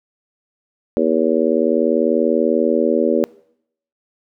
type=harmonic tone; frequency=80.2 Hz; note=E2; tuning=47 cents flat; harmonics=3 / 4 / 5 / 6 / 7; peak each=-20 / -20 / -20 / -20 / -20 dBFS; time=0.97-3.24 s; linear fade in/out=0 ms; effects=noise-tail reverb RT60 0.7 s tail -23 dB re dry